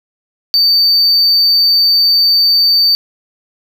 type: tone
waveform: triangle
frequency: 4589 Hz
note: D8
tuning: 41 cents flat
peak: -6 dBFS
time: 0.54-2.95 s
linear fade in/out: 0 ms
effects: none

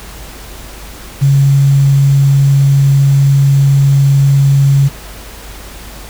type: tone with quantisation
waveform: sine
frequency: 138.59 Hz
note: C#3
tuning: in tune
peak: -5 dBFS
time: 1.21-4.89 s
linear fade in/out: 20 ms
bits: 5
effects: added 50 Hz sine -31 dBFS peak until 6.09 s + pink hiss -32 dBFS RMS until 6.09 s

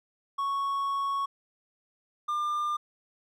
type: tone pair in turn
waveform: triangle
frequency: 1108.7 / 1199.5 Hz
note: C#6 / D6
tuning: 0 / +36 cents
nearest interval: minor second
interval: 136 cents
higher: second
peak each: -25 dBFS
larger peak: neither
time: 0.38-1.26 / 2.28-2.77 s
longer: first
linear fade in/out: 10 ms
effects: none

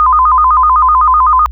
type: tone with vibrato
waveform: sine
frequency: 1122 Hz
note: C#6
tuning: 21 cents sharp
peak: -5 dBFS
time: 0-1.46 s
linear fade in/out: 0 ms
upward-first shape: square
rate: 7.9 Hz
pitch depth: 160 cents each way
effects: added 60 Hz sine -22 dBFS peak until 1.51 s

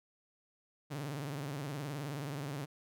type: tone with vibrato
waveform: sawtooth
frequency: 142.7 Hz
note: D3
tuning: 49 cents flat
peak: -34 dBFS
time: 0.9-2.66 s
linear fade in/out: 20 ms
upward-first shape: triangle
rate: 19 Hz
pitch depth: 170 cents each way
effects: none

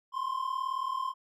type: tone pair together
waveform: triangle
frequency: 1029.6 / 1068 Hz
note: C6 / C6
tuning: -28 / +35 cents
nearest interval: minor second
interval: 63 cents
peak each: -32 / -31 dBFS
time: 0.12-1.14 s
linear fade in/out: 50 ms
effects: none

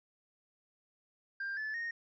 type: tone with pitch steps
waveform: triangle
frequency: 1592 / 1736 / 1855 Hz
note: G6 / A6 / A#6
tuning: +26 / -24 / -9 cents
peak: -33 dBFS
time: 1.4-1.91 s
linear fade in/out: 5 ms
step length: 170 ms
effects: tanh soft clip ceiling -30 dBFS + resampled to 16000 Hz

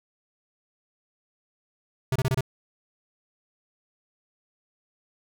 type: tone bursts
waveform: square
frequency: 130.81 Hz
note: C3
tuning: in tune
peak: -22 dBFS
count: 5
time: 2.12-2.408 s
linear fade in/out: 2 ms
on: 36 ms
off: 27 ms
effects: none

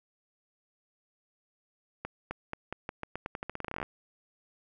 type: accelerating click train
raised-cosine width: 0.5 ms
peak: -20 dBFS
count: 22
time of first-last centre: 2.05-3.829 s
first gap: 260 ms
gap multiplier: 0.86
effects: none

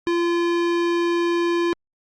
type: tone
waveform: square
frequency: 343.3 Hz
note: F4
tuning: 30 cents flat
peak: -19 dBFS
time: 0.07-1.73 s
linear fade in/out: 0 ms
effects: low-pass 4000 Hz 12 dB/octave + Opus 48 kbps

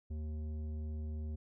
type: tone with tanh clipping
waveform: sine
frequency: 76.9 Hz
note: D#2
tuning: 20 cents flat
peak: -39 dBFS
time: 0.1-1.36 s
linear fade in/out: 10 ms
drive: 11 dB
effects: none

